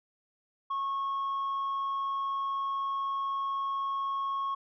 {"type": "tone", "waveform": "sine", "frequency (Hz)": 1096, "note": "C#6", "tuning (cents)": -20, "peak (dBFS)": -27, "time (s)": [0.7, 4.55], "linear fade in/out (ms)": 10, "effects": ["tanh soft clip ceiling -28 dBFS"]}